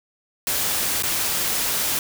white noise with dropouts, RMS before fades -23 dBFS, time 0.47-1.99 s, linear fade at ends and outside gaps 1 ms, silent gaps 1.024-1.034 s, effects none

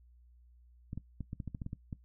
clicks, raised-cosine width 5 ms, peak -27 dBFS, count 11, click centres 0.931 / 0.976 / 1.207 / 1.331 / 1.402 / 1.477 / 1.548 / 1.618 / 1.664 / 1.731 / 1.928 s, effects noise-tail reverb RT60 0.1 s tail -18 dB re dry + added 60 Hz sine -58 dBFS peak until 2.04 s

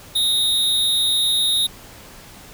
square tone with amplitude modulation, 3729 Hz, A#7, in tune, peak -14 dBFS, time 0.15-1.67 s, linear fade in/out 10 ms, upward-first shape sine, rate 273 Hz, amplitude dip 60%, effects pink hiss -42 dBFS RMS until 2.53 s

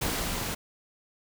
pink noise with level ramp, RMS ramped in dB -29 to -33 dBFS, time 0.01-0.55 s, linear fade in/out 10 ms, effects none

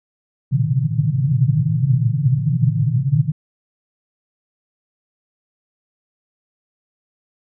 white band-pass noise, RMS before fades -17 dBFS, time 0.51-3.32 s, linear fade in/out 5 ms, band 110 to 160 Hz, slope 96 dB/octave, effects none

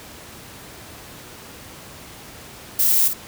violet noise with echo, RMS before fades -17 dBFS, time 2.79-3.08 s, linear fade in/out 5 ms, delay 55 ms, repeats 1, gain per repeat -8 dB, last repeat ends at 3.135 s, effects pink hiss -40 dBFS RMS until 3.27 s + high-pass 60 Hz 12 dB/octave

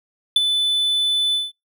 triangle tone with ADSR envelope, 3500 Hz, A7, 10 cents flat, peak -7 dBFS, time 0.36-1.52 s, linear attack 4 ms, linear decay 22 ms, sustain -8 dB, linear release 180 ms, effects noise-tail reverb RT60 0.2 s tail -25 dB re dry

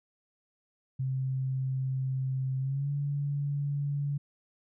sine tone with pitch glide, 131.8 to 142.9 Hz, C3 to D3, +13 to -47 cents, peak -28 dBFS, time 0.99-4.18 s, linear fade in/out 10 ms, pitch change +140 cents, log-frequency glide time 2.59-2.9 s, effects none

